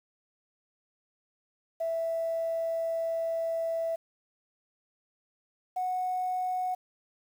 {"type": "tone pair in turn", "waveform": "sine", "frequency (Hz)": [659.3, 735.8], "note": ["E5", "F#5"], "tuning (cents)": [0, -10], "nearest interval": "major second", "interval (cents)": 190, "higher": "second", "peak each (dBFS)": -27, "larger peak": "neither", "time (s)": [[1.8, 3.96], [5.76, 6.75]], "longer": "first", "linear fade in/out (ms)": 10, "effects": ["tanh soft clip ceiling -23 dBFS", "9-bit"]}